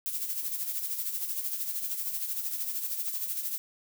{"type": "noise with tremolo", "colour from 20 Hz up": "violet", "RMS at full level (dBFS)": -31, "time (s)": [0.06, 3.58], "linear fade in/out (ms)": 0, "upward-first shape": "sine", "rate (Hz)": 13, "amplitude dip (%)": 55, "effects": []}